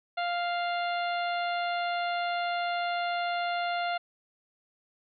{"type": "harmonic tone", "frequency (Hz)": 698.5, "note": "F5", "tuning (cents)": 0, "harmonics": [1, 2, 3, 4, 5, 6], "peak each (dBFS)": [-29, -35, -39, -41, -43, -45], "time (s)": [0.17, 3.98], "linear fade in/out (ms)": 10, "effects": []}